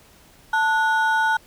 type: ring-modulated tone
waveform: triangle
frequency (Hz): 1174.7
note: D6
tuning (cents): 0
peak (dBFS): -12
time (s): 0.53-1.37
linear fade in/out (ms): 5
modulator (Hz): 291
effects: pink hiss -52 dBFS RMS until 1.46 s